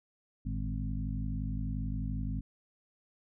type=harmonic tone with a mistuned harmonic; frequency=51.6 Hz; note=G#1; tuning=10 cents flat; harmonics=1 / 2 / 3 / 4 / 5; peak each=-35 / -38 / -40 / -41 / -42 dBFS; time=0.45-2.41 s; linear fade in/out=10 ms; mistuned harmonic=2; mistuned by=+100 cents; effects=none